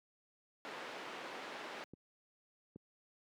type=band-pass noise; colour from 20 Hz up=pink; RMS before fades=-47 dBFS; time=0.65-1.84 s; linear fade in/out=0 ms; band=380 to 3000 Hz; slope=12 dB/octave
type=clicks; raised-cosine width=3 ms; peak=-36 dBFS; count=2; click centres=1.936 / 2.76 s
effects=high-pass 150 Hz 12 dB/octave